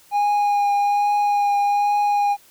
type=tone with vibrato; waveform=triangle; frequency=818 Hz; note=G#5; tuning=26 cents flat; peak=-14 dBFS; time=0.11-2.37 s; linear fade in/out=50 ms; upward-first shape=triangle; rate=1.2 Hz; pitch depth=16 cents each way; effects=white hiss -52 dBFS RMS until 2.5 s